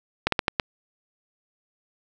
slowing click train, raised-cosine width 0.3 ms, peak -4 dBFS, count 5, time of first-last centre 0.27-0.598 s, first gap 53 ms, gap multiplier 1.3, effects none

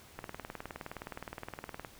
click train, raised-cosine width 0.5 ms, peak -25 dBFS, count 33, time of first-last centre 0.19-1.848 s, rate 19.3 Hz, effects pink hiss -56 dBFS RMS until 1.99 s

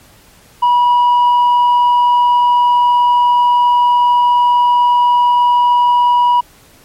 sine tone with tanh clipping, 972 Hz, B5, 28 cents flat, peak -8 dBFS, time 0.62-6.41 s, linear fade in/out 10 ms, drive 2 dB, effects pink hiss -45 dBFS RMS until 6.84 s + MP3 64 kbps

